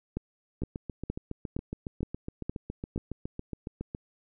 two click trains, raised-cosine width 3 ms, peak -22 / -18 dBFS, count 25 / 7, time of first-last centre 0.62-3.949 / 0.17-2.961 s, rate 7.21 / 2.15 Hz, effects none

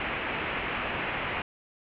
white low-pass noise, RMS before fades -32 dBFS, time 0-1.42 s, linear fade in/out 2 ms, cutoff 2800 Hz, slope 48 dB/octave, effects none

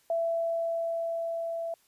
sine tone with level ramp, 667 Hz, E5, 20 cents sharp, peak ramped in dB -25 to -31 dBFS, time 0.1-1.74 s, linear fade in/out 2 ms, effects white hiss -66 dBFS RMS until 1.87 s + resampled to 32000 Hz

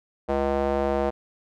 square tone with band-pass filter, 69.3 Hz, C#2, in tune, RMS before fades -24 dBFS, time 0.28-1.11 s, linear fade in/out 20 ms, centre 600 Hz, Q 1.9, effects none

